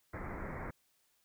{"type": "low-pass noise", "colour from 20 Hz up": "pink", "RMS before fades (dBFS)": -42, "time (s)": [0.13, 0.71], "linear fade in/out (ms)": 10, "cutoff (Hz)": 2200, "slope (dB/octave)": 96, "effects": ["white hiss -74 dBFS RMS until 1.24 s"]}